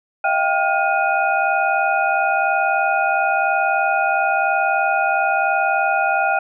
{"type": "tone cluster", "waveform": "sine", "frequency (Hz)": [641, 702, 785, 1422, 2489], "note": ["E5", "F5", "G5", "F6", "D#7"], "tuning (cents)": [-49, 9, 2, 31, 0], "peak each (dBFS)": [-24, -24, -19, -20, -25], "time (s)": [0.24, 6.39], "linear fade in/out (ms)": 5, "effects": []}